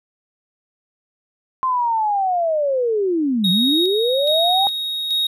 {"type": "linear two-way sweep", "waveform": "sine", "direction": "down then up", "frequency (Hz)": [1052, 173.9, 807], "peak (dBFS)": -16, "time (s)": [1.63, 4.67], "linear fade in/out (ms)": 0, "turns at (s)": 3.5}
{"type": "tone with tremolo", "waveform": "triangle", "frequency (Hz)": 3758, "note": "A#7", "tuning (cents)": 13, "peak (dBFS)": -15, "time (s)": [3.44, 5.27], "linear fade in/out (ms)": 5, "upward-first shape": "square", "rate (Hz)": 1.2, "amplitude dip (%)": 45}
{"effects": []}